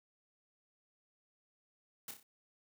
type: noise with echo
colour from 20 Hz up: white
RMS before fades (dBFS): -44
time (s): 2.08-2.11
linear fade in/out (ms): 2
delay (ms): 30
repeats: 4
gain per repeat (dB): -6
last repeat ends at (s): 2.23
effects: none